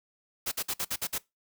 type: noise bursts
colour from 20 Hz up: white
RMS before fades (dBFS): -31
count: 7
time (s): 0.46-1.183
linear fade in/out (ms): 10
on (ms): 57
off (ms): 54
effects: noise-tail reverb RT60 0.2 s tail -22 dB re dry